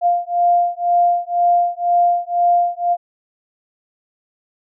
sine beating tone pair, 698.5 / 700.5 Hz, F5 / F5, 0 / +5 cents, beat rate 2 Hz, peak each -16 dBFS, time 0.01-2.97 s, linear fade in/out 50 ms, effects none

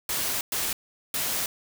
white noise bursts at uneven times, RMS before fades -28 dBFS, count 3, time 0.09-0.41 / 0.52-0.73 / 1.14-1.46 s, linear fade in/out 2 ms, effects none

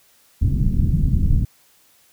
pink low-pass noise, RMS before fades -17 dBFS, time 0.41-1.45 s, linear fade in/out 5 ms, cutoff 200 Hz, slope 24 dB/octave, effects white hiss -56 dBFS RMS until 2.12 s

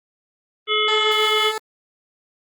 harmonic tone, 427.4 Hz, G#4, 50 cents sharp, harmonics 1 / 3 / 5 / 7 / 8, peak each -23 / -23 / -23 / -23 / -23 dBFS, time 0.67-1.53 s, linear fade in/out 50 ms
15% pulse tone with tremolo, 435 Hz, A4, 20 cents flat, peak -16 dBFS, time 0.88-1.58 s, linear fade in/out 2 ms, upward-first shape sine, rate 5.9 Hz, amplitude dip 30%
effects Opus 24 kbps

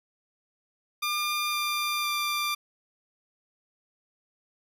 15% pulse tone with pitch steps, 1201 / 1193.4 / 1185.8 Hz, D6 / D6 / D6, +38 / +27 / +16 cents, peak -20 dBFS, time 1.02-2.55 s, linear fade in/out 10 ms, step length 510 ms, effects none

